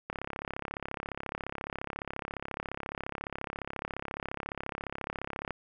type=click train; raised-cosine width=0.5 ms; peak=-20 dBFS; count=187; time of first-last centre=0.1-5.507 s; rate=34.4 Hz; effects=none